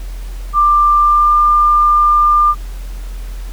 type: tone with pitch glide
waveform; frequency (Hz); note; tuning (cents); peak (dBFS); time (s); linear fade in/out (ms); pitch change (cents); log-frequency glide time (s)
sine; 1186 to 1197.7; D6 to D6; +17 to +34; -7; 0.53-2.55; 50; +17; 0.97-1.34
effects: added 43 Hz sine -22 dBFS peak until 3.52 s + pink hiss -40 dBFS RMS until 3.52 s